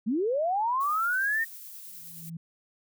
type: linear sweep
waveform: sine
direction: up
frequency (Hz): 196 to 1858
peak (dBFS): -24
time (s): 0.06-1.45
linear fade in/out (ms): 20
type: noise with tremolo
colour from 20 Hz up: violet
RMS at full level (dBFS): -43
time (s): 0.8-2.3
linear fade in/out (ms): 10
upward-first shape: triangle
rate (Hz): 9.6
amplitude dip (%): 25
type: tone with exponential growth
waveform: sine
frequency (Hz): 164.81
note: E3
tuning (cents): 0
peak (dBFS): -33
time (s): 1.86-2.37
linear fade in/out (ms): 5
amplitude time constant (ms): 110
effects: none